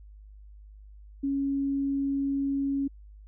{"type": "tone", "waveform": "sine", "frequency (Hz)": 276.6, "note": "C#4", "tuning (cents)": -4, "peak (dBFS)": -25, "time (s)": [1.23, 2.88], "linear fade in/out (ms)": 10, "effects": ["added 51 Hz sine -46 dBFS peak until 3.27 s"]}